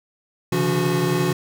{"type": "tone cluster", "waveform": "square", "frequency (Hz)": [134.1, 145.6, 168.9, 286.7, 364.4], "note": ["C3", "D3", "E3", "D4", "F#4"], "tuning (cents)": [43, -15, 42, -42, -26], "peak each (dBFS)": [-27, -29, -24, -29, -23], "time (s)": [0.52, 1.33], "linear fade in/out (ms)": 5, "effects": []}